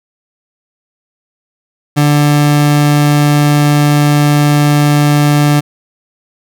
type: tone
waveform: 30% pulse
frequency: 146.83 Hz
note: D3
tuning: in tune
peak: -4 dBFS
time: 1.96-5.61 s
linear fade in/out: 20 ms
effects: none